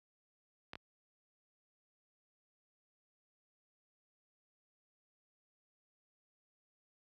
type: clicks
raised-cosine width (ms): 0.3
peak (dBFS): -28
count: 2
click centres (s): 0.734 / 0.755
effects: high-pass 60 Hz 12 dB/octave